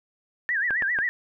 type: tone with vibrato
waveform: sine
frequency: 1760 Hz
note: A6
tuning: in tune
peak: -22 dBFS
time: 0.49-1.09 s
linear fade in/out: 0 ms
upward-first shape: sine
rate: 7.5 Hz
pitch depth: 200 cents each way
type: clicks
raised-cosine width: 0.5 ms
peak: -17 dBFS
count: 3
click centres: 0.707 / 0.823 / 0.988 s
effects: none